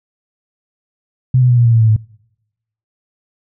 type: tone with pitch steps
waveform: sine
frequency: 128.1 / 125.1 / 122.17 / 119.31 / 116.52 / 113.79 / 111.13 / 108.53 Hz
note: C3 / B2 / B2 / A#2 / A#2 / A#2 / A2 / A2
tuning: -36 / +23 / -18 / +41 / 0 / -41 / +18 / -23 cents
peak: -7 dBFS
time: 1.34-1.964 s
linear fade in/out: 5 ms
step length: 78 ms
effects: noise-tail reverb RT60 0.9 s tail -26 dB re dry